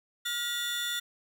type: tone cluster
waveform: 40% pulse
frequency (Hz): 1421 / 1923 / 3525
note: F6 / B6 / A7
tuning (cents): +30 / -47 / +2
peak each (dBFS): -36 / -37 / -31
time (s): 0.25-1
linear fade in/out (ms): 10
effects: none